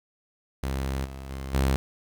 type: tone with level steps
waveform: sawtooth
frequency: 67 Hz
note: C2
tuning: 42 cents sharp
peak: -23 / -33 / -29 / -17 dBFS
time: 0.63-1.76 s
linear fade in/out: 0 ms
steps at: 1.04 / 1.29 / 1.53 s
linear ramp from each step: 20 ms
effects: 9-bit